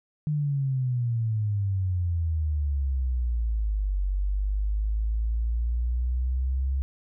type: exponential two-way sweep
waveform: sine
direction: down then up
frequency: 152.9 to 47.12 to 67.6 Hz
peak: -23 dBFS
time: 0.27-6.82 s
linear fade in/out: 0 ms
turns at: 4.02 s
effects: none